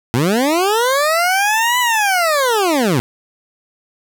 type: linear two-way sweep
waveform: 20% pulse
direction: up then down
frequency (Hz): 110 to 1004 to 110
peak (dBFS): -8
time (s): 0.14-3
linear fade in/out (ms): 0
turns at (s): 1.79
effects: none